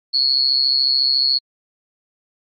sine tone with amplitude modulation, 4360 Hz, C#8, 29 cents flat, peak -10 dBFS, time 0.13-1.39 s, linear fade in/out 20 ms, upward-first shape sine, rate 134 Hz, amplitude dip 90%, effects AAC 48 kbps

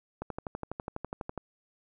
click train, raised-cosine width 1 ms, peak -21 dBFS, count 15, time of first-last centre 0.22-1.377 s, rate 12.1 Hz, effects none

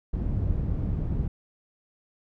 white low-pass noise, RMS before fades -27 dBFS, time 0.13-1.28 s, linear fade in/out 5 ms, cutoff 110 Hz, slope 12 dB/octave, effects none

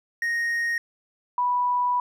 triangle / sine tone pair in turn, 1864.7 / 983.8 Hz, A#6 / B5, 0 / -7 cents, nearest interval major seventh, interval 1107 cents, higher first, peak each -21 / -20 dBFS, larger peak second, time 0.22-0.78 / 1.38-2 s, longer second, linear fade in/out 2 ms, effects none

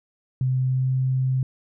sine tone with pitch glide, 129.3 to 130.35 Hz, C3 to C3, -20 to -6 cents, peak -19 dBFS, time 0.41-1.43 s, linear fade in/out 2 ms, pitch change +14 cents, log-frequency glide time 0.63-0.92 s, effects none

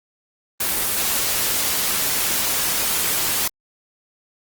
white noise, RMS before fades -21 dBFS, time 0.6-3.48 s, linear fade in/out 5 ms, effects Opus 24 kbps

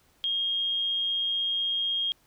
sine tone, 3242 Hz, G#7, 42 cents flat, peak -25 dBFS, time 0.24-2.12 s, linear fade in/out 0 ms, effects pink hiss -64 dBFS RMS until 2.26 s

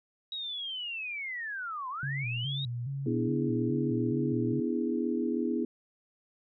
sine linear two-way sweep, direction down then up, 3844 to 987.8 to 3844 Hz, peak -34 dBFS, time 0.32-2.65 s, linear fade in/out 2 ms, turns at 1.89 s
sine tone with vibrato, 128.8 Hz, C3, 27 cents flat, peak -32 dBFS, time 2.03-4.6 s, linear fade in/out 2 ms, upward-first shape square, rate 2.4 Hz, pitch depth 120 cents each way
sine chord, E dominant seventh, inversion second, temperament equal, 246.9 / 293.7 / 329.6 / 415.3 Hz, B3 / D4 / E4 / G#4, 0 / 0 / 0 / 0 cents, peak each -31 / -36 / -32 / -35 dBFS, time 3.06-5.65 s, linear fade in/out 5 ms
effects none

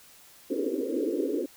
pink band-pass noise, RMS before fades -29 dBFS, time 0.5-1.46 s, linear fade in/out 5 ms, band 260 to 520 Hz, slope 96 dB/octave, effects white hiss -54 dBFS RMS until 1.56 s

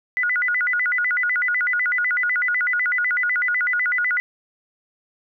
sine tone with vibrato, 1700 Hz, G#6, 40 cents sharp, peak -18 dBFS, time 0.17-4.2 s, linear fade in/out 0 ms, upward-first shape square, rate 8 Hz, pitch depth 280 cents each way, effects none

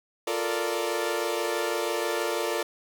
sawtooth chord, Bb major seventh, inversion second, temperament equal, 349.2 / 440 / 466.2 / 587.3 Hz, F4 / A4 / Bb4 / D5, 0 / 0 / 0 / 0 cents, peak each -28 dBFS, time 0.27-2.63 s, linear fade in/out 5 ms, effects none

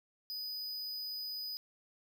square tone, 4978 Hz, D#8, in tune, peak -39 dBFS, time 0.3-1.57 s, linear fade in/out 0 ms, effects none

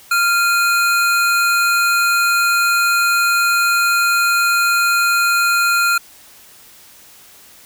square tone pair together, 1390 / 2477 Hz, F6 / D#7, -9 / -8 cents, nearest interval minor seventh, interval 1001 cents, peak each -14 / -21 dBFS, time 0.11-5.98 s, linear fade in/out 5 ms, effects white hiss -44 dBFS RMS until 7.65 s

